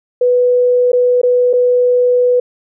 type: tone with dropouts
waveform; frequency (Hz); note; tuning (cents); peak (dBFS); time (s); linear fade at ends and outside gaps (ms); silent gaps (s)
sine; 493.9; B4; 0; -8; 0.21-2.4; 5; 0.919-0.93 / 1.216-1.232 / 1.531-1.535
effects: none